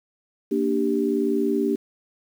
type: chord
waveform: sine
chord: G minor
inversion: first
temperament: equal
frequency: 233.1 / 293.7 / 392 Hz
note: Bb3 / D4 / G4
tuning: 0 / 0 / 0 cents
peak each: -25 / -24 / -23 dBFS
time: 0.51-1.76 s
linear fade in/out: 10 ms
effects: 8-bit